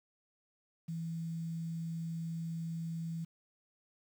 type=tone with quantisation; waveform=sine; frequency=164.81 Hz; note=E3; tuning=in tune; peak=-36 dBFS; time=0.88-3.25 s; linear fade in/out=10 ms; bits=10; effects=none